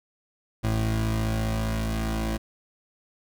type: tone pair together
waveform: 25% pulse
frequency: 54.9 / 110 Hz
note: A1 / A2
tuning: -3 / 0 cents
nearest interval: octave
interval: 1203 cents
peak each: -23 dBFS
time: 0.63-2.38 s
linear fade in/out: 20 ms
effects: none